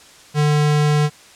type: tone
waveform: square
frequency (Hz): 149.1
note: D3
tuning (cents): +27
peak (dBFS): -14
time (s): 0.34-1.1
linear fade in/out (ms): 50
effects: white hiss -45 dBFS RMS until 1.35 s + low-pass 8000 Hz 12 dB/octave